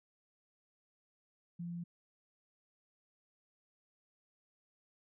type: tone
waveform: sine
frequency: 172.2 Hz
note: F3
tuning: 24 cents flat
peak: -39 dBFS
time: 1.59-1.84 s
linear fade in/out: 10 ms
effects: none